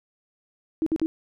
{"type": "tone bursts", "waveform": "sine", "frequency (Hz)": 319.7, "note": "D#4", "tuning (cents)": 47, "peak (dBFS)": -20, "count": 3, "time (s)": [0.82, 1.06], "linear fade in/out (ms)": 0, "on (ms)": 44, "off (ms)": 54}
{"type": "click", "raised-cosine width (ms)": 0.2, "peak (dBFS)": -20, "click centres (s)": 0.997}
{"effects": []}